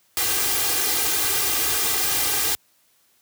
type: noise with comb filter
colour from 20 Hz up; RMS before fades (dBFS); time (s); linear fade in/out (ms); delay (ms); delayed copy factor
white; -22; 0.17-2.55; 0; 2.5; +0.95
effects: white hiss -62 dBFS RMS until 3.21 s + high-pass 60 Hz 12 dB/octave